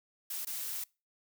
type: noise with dropouts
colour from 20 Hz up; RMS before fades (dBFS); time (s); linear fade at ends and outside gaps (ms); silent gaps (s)
blue; -38; 0.3-0.84; 5; 0.45-0.469
effects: noise-tail reverb RT60 0.3 s tail -25 dB re dry